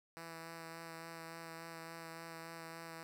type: tone with vibrato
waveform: 5% pulse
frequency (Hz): 164.81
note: E3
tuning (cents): 0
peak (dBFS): -36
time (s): 0.17-3.03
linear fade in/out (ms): 0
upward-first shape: sine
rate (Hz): 3.5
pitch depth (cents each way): 13
effects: none